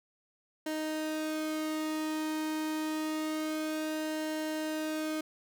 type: tone with flanger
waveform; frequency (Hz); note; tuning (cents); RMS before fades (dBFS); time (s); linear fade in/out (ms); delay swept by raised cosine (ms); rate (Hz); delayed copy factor
sawtooth; 311.1; D#4; 0; -34; 0.66-5.21; 5; 0.84 to 1.45; 0.27; -0.55
effects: none